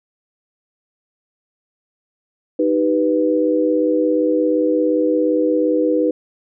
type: chord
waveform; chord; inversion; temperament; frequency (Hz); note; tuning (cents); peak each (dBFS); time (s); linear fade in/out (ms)
sine; Eb augmented; none; equal with one note detuned; 311.1 / 388.4 / 493.9; Eb4 / G4 / B4; 0 / -16 / 0; -17 / -22 / -17; 2.59-6.11; 5
effects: none